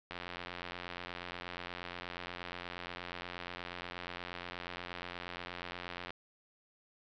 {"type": "click train", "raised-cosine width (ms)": 0.3, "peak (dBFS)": -25, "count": 531, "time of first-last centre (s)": [0.11, 6.105], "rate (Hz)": 88.4, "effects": ["low-pass 5000 Hz 12 dB/octave"]}